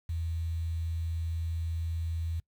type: tone with quantisation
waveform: sine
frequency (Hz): 82.41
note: E2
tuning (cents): 0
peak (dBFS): -30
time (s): 0.09-2.4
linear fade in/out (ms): 5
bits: 9
effects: noise-tail reverb RT60 0.1 s tail -24 dB re dry